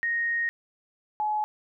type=tone pair in turn; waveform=sine; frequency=1864.7 / 849.1 Hz; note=A#6 / G#5; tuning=0 / +38 cents; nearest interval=octave + major second; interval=1362 cents; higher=first; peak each=-24 dBFS; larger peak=neither; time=0.03-0.49 / 1.2-1.44 s; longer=first; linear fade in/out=0 ms; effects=none